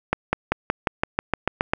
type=accelerating click train; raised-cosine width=0.5 ms; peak=-4 dBFS; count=11; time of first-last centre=0.13-1.735 s; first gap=200 ms; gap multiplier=0.95; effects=none